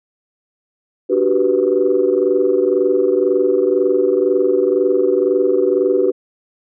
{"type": "chord", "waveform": "sine", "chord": "G major seventh", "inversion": "second", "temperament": "equal", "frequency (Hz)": [293.7, 370, 392, 493.9], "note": ["D4", "F#4", "G4", "B4"], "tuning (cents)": [0, 0, 0, 0], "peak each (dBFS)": [-22, -16, -16, -17], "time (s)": [1.09, 6.12], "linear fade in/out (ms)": 20, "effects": ["tanh soft clip ceiling -3 dBFS"]}